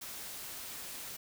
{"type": "noise", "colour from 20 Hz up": "white", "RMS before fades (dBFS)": -44, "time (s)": [0.01, 1.17], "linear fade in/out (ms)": 10, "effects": []}